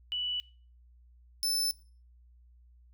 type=tone pair in turn; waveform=sine / sawtooth; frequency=2960 / 5274 Hz; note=F#7 / E8; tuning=0 / 0 cents; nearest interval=minor seventh; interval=1000 cents; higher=second; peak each=-30 / -25 dBFS; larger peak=second; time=0.12-0.4 / 1.43-1.71 s; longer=neither; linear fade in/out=0 ms; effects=noise-tail reverb RT60 0.4 s tail -21 dB re dry + added 60 Hz sine -56 dBFS peak until 2.93 s